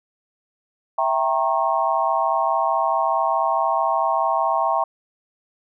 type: chord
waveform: sine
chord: E diminished seventh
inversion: none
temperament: equal with one note detuned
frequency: 659.3 / 784 / 932.3 / 1085.9 Hz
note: E5 / G5 / Bb5 / Db6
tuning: 0 / 0 / 0 / -36 cents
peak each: -23 dBFS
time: 0.98-4.84 s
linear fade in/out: 5 ms
effects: none